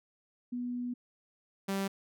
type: tone pair in turn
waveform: sine / sawtooth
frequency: 245 / 195.41 Hz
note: B3 / G3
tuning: -14 / -5 cents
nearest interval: major third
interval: 391 cents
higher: first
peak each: -33 / -27 dBFS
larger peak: second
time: 0.52-0.94 / 1.68-1.88 s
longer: first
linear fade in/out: 10 ms
effects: none